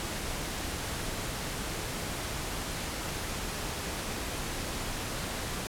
pink noise, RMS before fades -35 dBFS, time 0-5.67 s, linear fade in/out 0 ms, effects low-pass 12000 Hz 12 dB/octave

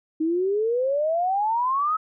sine exponential sweep, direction up, 309.7 to 1299 Hz, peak -20 dBFS, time 0.2-1.97 s, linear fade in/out 10 ms, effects none

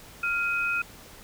sine tone pair together, 1396.9 / 2519 Hz, F6 / D#7, 0 / +21 cents, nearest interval minor seventh, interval 1021 cents, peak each -27 dBFS, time 0.23-0.82 s, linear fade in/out 5 ms, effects pink hiss -48 dBFS RMS until 1.23 s

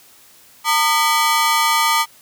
sawtooth ring-modulated tone, 1065 Hz, C6, 30 cents sharp, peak -7 dBFS, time 0.64-2.06 s, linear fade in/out 50 ms, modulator 152 Hz, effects white hiss -48 dBFS RMS until 2.21 s + high-pass 60 Hz 12 dB/octave

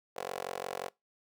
15% pulse tone with high-pass filter, 45.68 Hz, F#1, 21 cents flat, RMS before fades -39 dBFS, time 0.16-0.89 s, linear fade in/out 10 ms, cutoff 570 Hz, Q 2.9, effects noise-tail reverb RT60 0.2 s tail -23 dB re dry

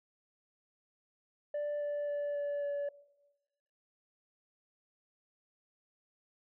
sine tone with pitch steps, 587.3 / 583.6 / 579.9 / 576.2 / 572.6 Hz, D5 / D5 / D5 / D5 / D5, 0 / -11 / -22 / -33 / -44 cents, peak -30 dBFS, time 1.54-2.89 s, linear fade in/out 5 ms, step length 270 ms, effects noise-tail reverb RT60 1.0 s tail -21 dB re dry + tanh soft clip ceiling -32 dBFS

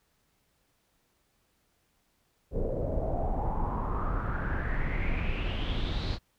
brown noise with low-pass filter sweep, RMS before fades -30 dBFS, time 2.51-6.19 s, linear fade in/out 50 ms, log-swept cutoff 470 to 4400 Hz, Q 6.3, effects pink hiss -72 dBFS RMS until 6.38 s

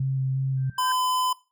sine tone with vibrato, 133.1 Hz, C3, 30 cents sharp, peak -22 dBFS, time 0-0.7 s, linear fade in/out 5 ms, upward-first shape square, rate 2.8 Hz, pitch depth 10 cents each way
sine tone with exponential growth, 1568 Hz, G6, in tune, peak -27 dBFS, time 0.57-0.92 s, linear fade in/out 2 ms, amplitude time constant 75 ms
square tone, 1013 Hz, B5, 44 cents sharp, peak -23 dBFS, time 0.78-1.33 s, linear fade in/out 5 ms
effects noise-tail reverb RT60 0.3 s tail -19 dB re dry

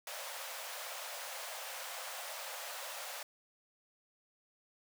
pink high-pass noise, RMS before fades -44 dBFS, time 0.07-3.23 s, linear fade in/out 2 ms, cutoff 510 Hz, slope 96 dB/octave, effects none

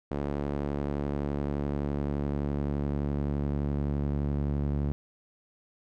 sawtooth tone with band-pass filter sweep, 71.7 Hz, D2, 41 cents flat, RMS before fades -30 dBFS, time 0.11-4.92 s, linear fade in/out 0 ms, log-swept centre 380 to 160 Hz, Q 0.74, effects none

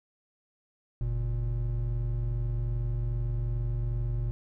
triangle tone pair together, 46.83 / 118 Hz, F#1 / A#2, +22 / +22 cents, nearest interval octave + major third, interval 1600 cents, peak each -28 dBFS, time 1.01-4.31 s, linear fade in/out 0 ms, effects none

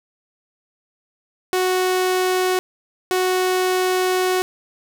sawtooth tone bursts at uneven times, 369.1 Hz, F#4, 4 cents flat, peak -13 dBFS, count 2, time 1.53-2.59 / 3.11-4.42 s, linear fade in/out 0 ms, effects none

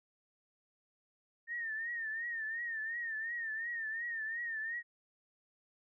sine tone with vibrato, 1824 Hz, A#6, 38 cents flat, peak -36 dBFS, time 1.47-4.83 s, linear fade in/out 50 ms, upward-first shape triangle, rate 2.8 Hz, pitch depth 97 cents each way, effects none

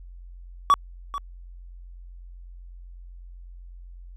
triangle tone with echo, 1137 Hz, C#6, 44 cents sharp, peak -11 dBFS, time 0.7-0.74 s, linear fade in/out 0 ms, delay 440 ms, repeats 1, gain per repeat -14 dB, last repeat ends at 1.18 s, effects added 44 Hz sine -40 dBFS peak until 4.16 s

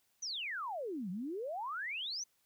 sine exponential two-way sweep, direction down then up, 6272 to 172.1 to 6272 Hz, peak -37 dBFS, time 0.22-2.24 s, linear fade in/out 10 ms, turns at 1.1 s, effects white hiss -75 dBFS RMS until 2.45 s

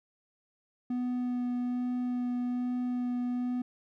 triangle tone with vibrato, 246.9 Hz, B3, in tune, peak -27 dBFS, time 0.9-3.62 s, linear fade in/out 5 ms, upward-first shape sine, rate 1.2 Hz, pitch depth 9 cents each way, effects none

